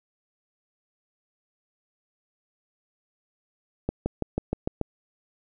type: accelerating click train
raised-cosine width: 2 ms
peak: -12 dBFS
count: 7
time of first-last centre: 3.89-4.813 s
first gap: 170 ms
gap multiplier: 0.96
effects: none